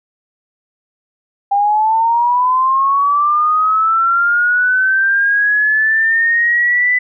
sine linear sweep, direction up, 796 to 2000 Hz, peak -10 dBFS, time 1.51-6.99 s, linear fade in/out 10 ms, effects none

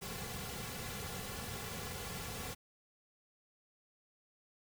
pink noise with comb filter, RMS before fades -43 dBFS, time 0.01-2.55 s, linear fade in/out 20 ms, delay 3.2 ms, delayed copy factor -0.7, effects none

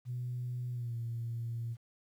sine tone with pitch glide, 123.47 to 116.54 Hz, B2 to A#2, 0 to 0 cents, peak -34 dBFS, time 0.05-1.77 s, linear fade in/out 50 ms, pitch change -100 cents, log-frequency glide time 0.7-0.96 s, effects tanh soft clip ceiling -30 dBFS + 11-bit

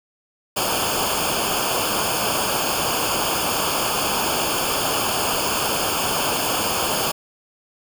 pink noise with comb filter, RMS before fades -22 dBFS, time 0.56-7.12 s, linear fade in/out 10 ms, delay 0.51 ms, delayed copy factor -0.9, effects none

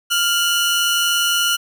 sawtooth tone pair together, 1398.3 / 2960 Hz, F6 / F#7, +2 / 0 cents, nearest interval octave + minor second, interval 1298 cents, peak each -15 dBFS, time 0.1-1.57 s, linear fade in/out 20 ms, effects none

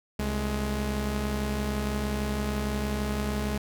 sawtooth tone pair together, 66.3 / 210.2 Hz, C2 / G#3, +23 / +21 cents, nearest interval octave + minor sixth, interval 1998 cents, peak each -26 dBFS, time 0.19-3.58 s, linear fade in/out 5 ms, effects none

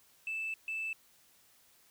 sine tone bursts at uneven times, 2637 Hz, E7, in tune, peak -33 dBFS, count 2, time 0.27-0.54 / 0.68-0.93 s, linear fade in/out 2 ms, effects tanh soft clip ceiling -31 dBFS + white hiss -65 dBFS RMS until 1.9 s

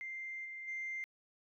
sine tone with level steps, 2093 Hz, C7, in tune, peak -40 / -43 / -37 dBFS, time 0.01-1.04 s, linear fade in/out 0 ms, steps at 0.44 / 0.67 s, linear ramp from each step 20 ms, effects tanh soft clip ceiling -34 dBFS

